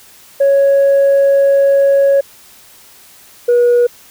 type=tone pair in turn; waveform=sine; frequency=554.4 / 482.7 Hz; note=C#5 / B4; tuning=0 / -40 cents; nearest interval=major second; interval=240 cents; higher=first; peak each=-5 dBFS; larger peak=neither; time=0.4-2.21 / 3.48-3.87 s; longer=first; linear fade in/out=10 ms; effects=tanh soft clip ceiling -5 dBFS + white hiss -42 dBFS RMS until 4.1 s